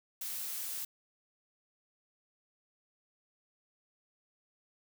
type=noise; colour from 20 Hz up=blue; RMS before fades=-39 dBFS; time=0.21-0.85 s; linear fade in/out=5 ms; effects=none